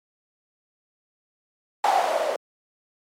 violet noise with low-pass filter sweep, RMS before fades -22 dBFS, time 1.84-2.36 s, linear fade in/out 2 ms, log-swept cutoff 830 to 550 Hz, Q 7.6, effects high-pass 300 Hz 12 dB/octave + MP3 96 kbps

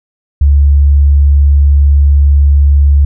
sine tone, 71.1 Hz, C#2, 45 cents sharp, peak -3 dBFS, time 0.41-3.05 s, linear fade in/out 5 ms, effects none

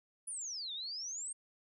sine exponential two-way sweep, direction down then up, 10170 to 3520 to 8740 Hz, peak -39 dBFS, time 0.27-1.33 s, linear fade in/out 10 ms, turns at 0.73 s, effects none

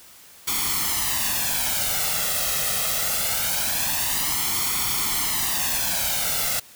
white noise with flanger, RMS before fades -24 dBFS, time 0.47-6.6 s, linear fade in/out 10 ms, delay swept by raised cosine 0.9 to 1.55 ms, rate 0.23 Hz, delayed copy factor +0.7, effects white hiss -48 dBFS RMS until 6.75 s

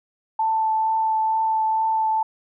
sine tone with vibrato, 882 Hz, A5, 4 cents sharp, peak -18 dBFS, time 0.39-2.23 s, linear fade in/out 5 ms, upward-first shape triangle, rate 2.2 Hz, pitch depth 12 cents each way, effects none

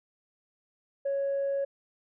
sine tone, 554.4 Hz, C#5, in tune, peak -25 dBFS, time 1.05-1.65 s, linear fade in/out 10 ms, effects tanh soft clip ceiling -24 dBFS

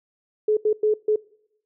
sine tone bursts at uneven times, 427 Hz, G#4, 48 cents sharp, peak -16 dBFS, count 4, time 0.48-0.57 / 0.65-0.73 / 0.83-0.94 / 1.08-1.16 s, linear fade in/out 5 ms, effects noise-tail reverb RT60 0.8 s tail -24 dB re dry

